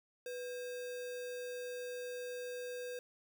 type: tone with sample-and-hold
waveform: sine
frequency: 493.9 Hz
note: B4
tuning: in tune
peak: -40 dBFS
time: 0.26-2.99 s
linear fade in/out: 2 ms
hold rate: 2100 Hz
effects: none